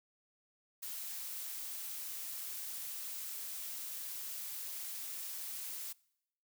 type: noise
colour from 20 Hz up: blue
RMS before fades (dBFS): -43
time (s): 0.82-5.93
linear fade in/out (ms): 10
effects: noise-tail reverb RT60 0.8 s tail -24 dB re dry